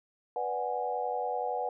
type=chord; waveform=sine; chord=G# half-diminished seventh; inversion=first; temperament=equal; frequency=493.9 / 587.3 / 740 / 830.6 Hz; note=B4 / D5 / F#5 / G#5; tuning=0 / 0 / 0 / 0 cents; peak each=-35 / -39 / -33 / -36 dBFS; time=0.36-1.69 s; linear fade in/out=2 ms; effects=none